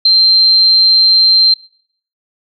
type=tone; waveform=sine; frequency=4142 Hz; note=C8; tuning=18 cents flat; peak=-5 dBFS; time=0.05-1.54 s; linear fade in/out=5 ms; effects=noise-tail reverb RT60 0.6 s tail -22 dB re dry